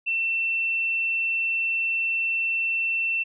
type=tone; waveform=sine; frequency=2690 Hz; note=E7; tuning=34 cents sharp; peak=-22 dBFS; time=0.06-3.24 s; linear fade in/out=20 ms; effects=none